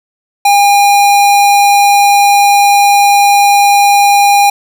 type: tone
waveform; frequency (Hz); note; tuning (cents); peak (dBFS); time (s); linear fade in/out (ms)
square; 809; G#5; -46; -5; 0.45-4.5; 5
effects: none

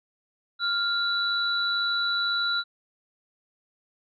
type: tone pair together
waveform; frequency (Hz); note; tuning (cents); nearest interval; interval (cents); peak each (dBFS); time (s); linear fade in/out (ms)
sine; 1396.9 / 3951; F6 / B7; 0 / 0; octave + tritone; 1800; -26; 0.59-2.64; 50
effects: none

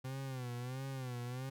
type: tone with vibrato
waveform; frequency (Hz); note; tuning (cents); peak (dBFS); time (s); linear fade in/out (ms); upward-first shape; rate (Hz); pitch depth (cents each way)
40% pulse; 128.1; C3; -36; -39; 0.04-1.5; 10; sine; 1.5; 100
effects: none

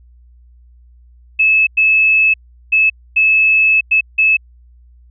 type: tone bursts at uneven times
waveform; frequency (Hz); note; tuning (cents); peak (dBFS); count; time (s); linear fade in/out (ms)
sine; 2600; E7; -24; -8; 6; 1.39-1.67 / 1.77-2.34 / 2.72-2.9 / 3.16-3.81 / 3.91-4.01 / 4.18-4.37; 10
effects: added 60 Hz sine -42 dBFS peak until 5.1 s

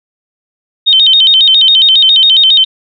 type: tone with vibrato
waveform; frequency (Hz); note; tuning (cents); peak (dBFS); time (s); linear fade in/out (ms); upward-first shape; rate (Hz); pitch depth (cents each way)
sine; 3386; G#7; +33; -3; 0.86-2.65; 20; square; 7.3; 160
effects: none

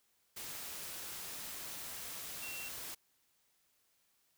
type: tone in noise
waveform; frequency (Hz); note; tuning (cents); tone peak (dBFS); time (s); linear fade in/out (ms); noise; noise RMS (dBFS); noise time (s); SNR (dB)
sine; 2725; F7; -43; -45; 2.42-2.69; 10; white; -45; 0.36-2.95; -3
effects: white hiss -75 dBFS RMS until 4.37 s

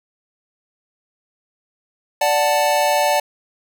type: chord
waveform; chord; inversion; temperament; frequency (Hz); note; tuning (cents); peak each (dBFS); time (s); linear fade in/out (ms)
square; D major; none; equal; 587.3 / 740 / 880; D5 / F#5 / A5; 0 / 0 / 0; -19 / -21 / -20; 2.21-3.2; 5
effects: none

